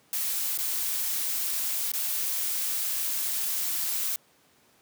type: noise with dropouts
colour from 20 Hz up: blue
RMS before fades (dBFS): -29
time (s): 0.13-4.16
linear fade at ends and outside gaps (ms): 1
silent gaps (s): 0.575-0.587 / 1.918-1.936
effects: pink hiss -62 dBFS RMS until 4.81 s + high-pass 150 Hz 12 dB/octave